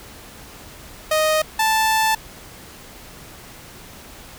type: tone pair in turn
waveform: sawtooth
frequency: 622.3 / 880.1 Hz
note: D#5 / A5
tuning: 0 / 0 cents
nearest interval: tritone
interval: 600 cents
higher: second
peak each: -12 dBFS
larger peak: neither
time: 1.11-1.42 / 1.59-2.15 s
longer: second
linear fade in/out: 5 ms
effects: pink hiss -41 dBFS RMS until 4.38 s